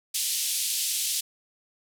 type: band-pass noise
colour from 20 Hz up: white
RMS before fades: -28 dBFS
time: 0.14-1.21 s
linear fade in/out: 10 ms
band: 2900 to 12000 Hz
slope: 24 dB/octave
effects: none